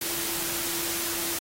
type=tone in noise; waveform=sine; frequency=338.6 Hz; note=E4; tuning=46 cents sharp; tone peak=-40 dBFS; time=0.01-1.39 s; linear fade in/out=5 ms; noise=white; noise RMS=-30 dBFS; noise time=0.01-1.39 s; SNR=-13 dB; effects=AAC 48 kbps